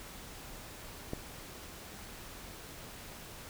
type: click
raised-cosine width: 2 ms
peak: -22 dBFS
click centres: 1.134 s
effects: pink hiss -48 dBFS RMS until 3.49 s